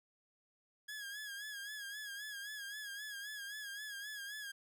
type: tone with vibrato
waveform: sawtooth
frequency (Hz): 1661.2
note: G#6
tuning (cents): 0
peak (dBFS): -40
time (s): 0.88-4.52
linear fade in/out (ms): 10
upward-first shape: sine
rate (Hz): 3.8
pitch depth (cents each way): 67
effects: none